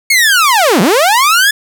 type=linear two-way sweep; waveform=sawtooth; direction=down then up; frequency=2217 to 160 to 1735 Hz; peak=-3 dBFS; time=0.1-1.51 s; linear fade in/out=5 ms; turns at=0.81 s; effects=none